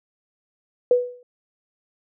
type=tone with exponential decay; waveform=sine; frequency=492.3 Hz; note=B4; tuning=6 cents flat; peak=-10 dBFS; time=0.91-1.23 s; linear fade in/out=2 ms; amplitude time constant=68 ms; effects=none